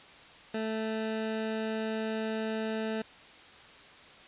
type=tone; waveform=20% pulse; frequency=220 Hz; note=A3; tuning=in tune; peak=-26 dBFS; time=0.54-3.02 s; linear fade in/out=5 ms; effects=white hiss -52 dBFS RMS until 4.27 s + resampled to 8000 Hz